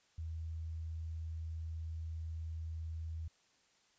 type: tone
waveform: sine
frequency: 80.8 Hz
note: E2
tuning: 34 cents flat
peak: -39 dBFS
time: 0.18-3.28 s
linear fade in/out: 5 ms
effects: white hiss -71 dBFS RMS until 3.98 s + resampled to 16000 Hz